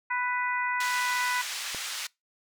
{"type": "harmonic tone", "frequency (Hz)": 495.1, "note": "B4", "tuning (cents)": 4, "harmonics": [2, 3, 4, 5], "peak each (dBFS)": [-30, -32, -31, -39], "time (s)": [0.1, 1.42], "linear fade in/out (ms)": 10}
{"type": "band-pass noise", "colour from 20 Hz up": "white", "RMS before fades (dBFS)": -35, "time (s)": [0.8, 2.07], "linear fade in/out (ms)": 5, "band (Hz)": [1300, 6000], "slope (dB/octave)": 12}
{"type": "click", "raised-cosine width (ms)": 1, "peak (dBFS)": -24, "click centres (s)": 1.747}
{"effects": ["noise-tail reverb RT60 0.2 s tail -24 dB re dry"]}